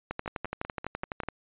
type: two click trains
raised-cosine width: 0.5 ms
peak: -21 / -17 dBFS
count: 6 / 15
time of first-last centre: 0.26-1.235 / 0.11-1.286 s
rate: 5.13 / 11.9 Hz
effects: resampled to 8000 Hz